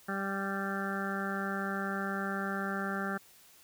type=harmonic tone; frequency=196 Hz; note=G3; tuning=in tune; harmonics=1 / 2 / 3 / 4 / 6 / 7 / 8 / 9; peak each=-36 / -41 / -44 / -42 / -44 / -39 / -40 / -43 dBFS; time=0.08-3.18 s; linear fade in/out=10 ms; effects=white hiss -59 dBFS RMS until 3.63 s